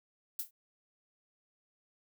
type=noise with exponential decay; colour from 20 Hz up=violet; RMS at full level=-31 dBFS; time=0.39-0.51 s; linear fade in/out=5 ms; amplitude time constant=25 ms; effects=none